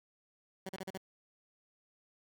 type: tone bursts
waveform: 15% pulse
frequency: 190 Hz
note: F#3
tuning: 46 cents sharp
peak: -33 dBFS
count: 5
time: 0.66-0.976 s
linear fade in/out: 5 ms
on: 32 ms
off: 39 ms
type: click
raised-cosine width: 0.3 ms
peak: -28 dBFS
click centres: 0.784 s
effects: none